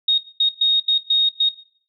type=tone bursts at uneven times; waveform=sine; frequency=3729 Hz; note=A#7; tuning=in tune; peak=-13 dBFS; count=6; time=0.08-0.18 / 0.4-0.49 / 0.61-0.8 / 0.88-0.98 / 1.1-1.29 / 1.4-1.49 s; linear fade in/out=5 ms; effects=noise-tail reverb RT60 0.6 s tail -20 dB re dry